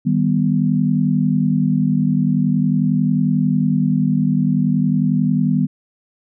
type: chord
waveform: sine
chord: Eb augmented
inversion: none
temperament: equal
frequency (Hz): 155.56 / 196 / 246.9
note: Eb3 / G3 / B3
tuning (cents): 0 / 0 / 0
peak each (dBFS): -18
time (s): 0.05-5.67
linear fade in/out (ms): 20
effects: none